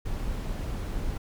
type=noise; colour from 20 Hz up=brown; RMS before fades=-31 dBFS; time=0.05-1.18 s; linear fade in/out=10 ms; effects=none